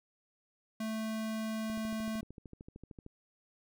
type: tone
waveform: square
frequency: 220 Hz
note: A3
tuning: in tune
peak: -35 dBFS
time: 0.8-2.21 s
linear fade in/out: 5 ms
type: click train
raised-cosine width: 3 ms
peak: -35 dBFS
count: 19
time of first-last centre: 1.7-3.064 s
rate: 13.2 Hz
effects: none